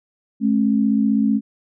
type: tone pair together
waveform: sine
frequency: 214.3 / 270 Hz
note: A3 / C#4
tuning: -45 / -45 cents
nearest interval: major third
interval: 400 cents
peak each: -16 / -19 dBFS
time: 0.4-1.41 s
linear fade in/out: 50 ms
effects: none